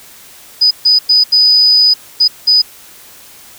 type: tone bursts at uneven times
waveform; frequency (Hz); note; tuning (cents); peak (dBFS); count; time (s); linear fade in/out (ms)
sine; 4978; D#8; 0; -5; 6; 0.61-0.71 / 0.85-0.99 / 1.09-1.24 / 1.32-1.94 / 2.2-2.28 / 2.47-2.62; 10
effects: white hiss -38 dBFS RMS until 3.58 s